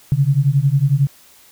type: beating tone pair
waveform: sine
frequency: 133.9 / 144.9 Hz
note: C3 / D3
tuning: +40 / -23 cents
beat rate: 11 Hz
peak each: -15 dBFS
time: 0.12-1.07 s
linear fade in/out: 0 ms
effects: white hiss -48 dBFS RMS until 1.51 s